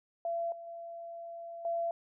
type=tone with level steps; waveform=sine; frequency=677 Hz; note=E5; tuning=46 cents sharp; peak=-31 / -43 / -41 / -30 dBFS; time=0.25-1.91 s; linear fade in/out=2 ms; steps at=0.52 / 0.67 / 1.65 s; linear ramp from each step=2 ms; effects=none